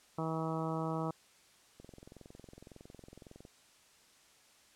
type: harmonic tone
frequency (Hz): 160.9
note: E3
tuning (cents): -42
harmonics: 1 / 2 / 3 / 4 / 5 / 6 / 7 / 8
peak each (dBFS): -37 / -40 / -42 / -43 / -44 / -45 / -45 / -46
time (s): 0.18-1.11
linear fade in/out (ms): 5
type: click train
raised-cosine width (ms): 2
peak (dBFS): -38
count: 37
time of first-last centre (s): 1.8-3.451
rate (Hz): 21.8
effects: white hiss -64 dBFS RMS until 4.75 s + low-pass 9000 Hz 12 dB/octave